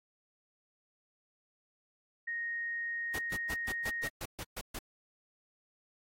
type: tone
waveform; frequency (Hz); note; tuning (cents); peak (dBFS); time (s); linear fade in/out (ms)
sine; 1864.7; A#6; 0; -34; 2.27-4.09; 10
type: noise bursts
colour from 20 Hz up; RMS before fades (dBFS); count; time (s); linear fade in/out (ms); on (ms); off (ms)
pink; -40; 10; 3.14-4.79; 5; 48; 130
effects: AAC 48 kbps